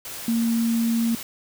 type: tone in noise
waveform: sine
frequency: 230.4 Hz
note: A#3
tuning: 20 cents flat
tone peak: -19 dBFS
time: 0.28-1.15 s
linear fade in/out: 2 ms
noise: white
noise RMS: -35 dBFS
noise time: 0.05-1.23 s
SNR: +13 dB
effects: none